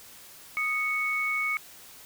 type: tone pair together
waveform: sine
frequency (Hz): 1244.5 / 2217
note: D#6 / C#7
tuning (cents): 0 / 0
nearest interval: minor seventh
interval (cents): 1000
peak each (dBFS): -33 / -26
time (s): 0.57-1.57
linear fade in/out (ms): 0
effects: white hiss -49 dBFS RMS until 2.05 s